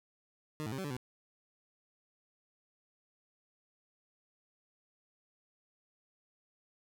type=tone with pitch steps; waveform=20% pulse; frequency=152.9 / 107.7 / 134 / 190.8 / 144.8 / 125.9 Hz; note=D#3 / A2 / C3 / G3 / D3 / B2; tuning=-30 / -37 / +42 / -47 / -24 / +34 cents; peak=-32 dBFS; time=0.6-0.966 s; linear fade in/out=0 ms; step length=61 ms; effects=none